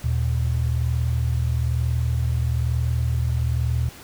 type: tone pair together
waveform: sine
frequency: 77.78 / 118.85 Hz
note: D#2 / A#2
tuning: 0 / +34 cents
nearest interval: perfect fifth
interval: 734 cents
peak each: -22 dBFS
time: 0.04-3.89 s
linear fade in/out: 5 ms
effects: pink hiss -43 dBFS RMS until 4.03 s